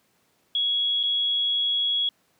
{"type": "tone with dropouts", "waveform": "sine", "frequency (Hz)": 3337, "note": "G#7", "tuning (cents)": 8, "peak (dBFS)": -21, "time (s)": [0.55, 2.09], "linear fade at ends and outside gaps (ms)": 2, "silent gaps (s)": [1.031, 1.035], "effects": ["pink hiss -66 dBFS RMS until 2.39 s", "high-pass 150 Hz 12 dB/octave"]}